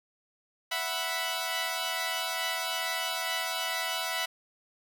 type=chord; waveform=10% pulse; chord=E suspended second; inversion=none; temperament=equal; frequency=659.3 / 740 / 987.8 Hz; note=E5 / F#5 / B5; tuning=0 / 0 / 0 cents; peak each=-26 dBFS; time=0.71-4.26 s; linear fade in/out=10 ms; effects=none